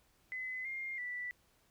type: tone with pitch steps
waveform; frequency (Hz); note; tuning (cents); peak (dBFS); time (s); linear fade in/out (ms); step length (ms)
sine; 2026 / 2118 / 1969; B6 / C7 / B6; +44 / +21 / -6; -38; 0.32-1.31; 0; 330
effects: pink hiss -71 dBFS RMS until 1.7 s

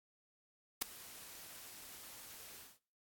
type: noise with ADSR envelope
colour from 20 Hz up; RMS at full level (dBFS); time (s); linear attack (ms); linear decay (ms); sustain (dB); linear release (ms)
white; -31; 0.81-2.79; 12; 4; -22; 220
effects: noise-tail reverb RT60 0.5 s tail -23 dB re dry + AAC 64 kbps

